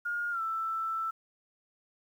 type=tone with pitch glide; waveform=sine; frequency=1422 to 1326.8 Hz; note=F6 to E6; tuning=+31 to +11 cents; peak=-30 dBFS; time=0.05-1.11 s; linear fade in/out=10 ms; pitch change=-120 cents; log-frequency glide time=0.31-0.41 s; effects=10-bit